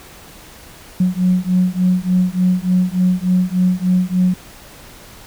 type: beating tone pair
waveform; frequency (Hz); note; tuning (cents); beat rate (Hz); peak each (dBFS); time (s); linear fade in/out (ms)
sine; 180.9 / 184.3; F#3 / F#3; -39 / -7; 3.4; -15; 1-4.34; 5
effects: tanh soft clip ceiling -5 dBFS + pink hiss -40 dBFS RMS until 5.26 s